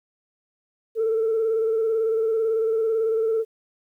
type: tone with vibrato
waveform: sine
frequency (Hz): 446.3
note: A4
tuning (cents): +25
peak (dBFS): -18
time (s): 0.95-3.45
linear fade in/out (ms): 50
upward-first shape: square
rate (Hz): 18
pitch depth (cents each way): 28
effects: tanh soft clip ceiling -16 dBFS + 10-bit